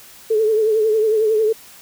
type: tone with vibrato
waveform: sine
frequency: 435.3 Hz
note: A4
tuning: 19 cents flat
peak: -13 dBFS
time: 0.3-1.53 s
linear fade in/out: 10 ms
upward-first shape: triangle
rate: 11 Hz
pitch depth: 68 cents each way
effects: white hiss -43 dBFS RMS until 1.81 s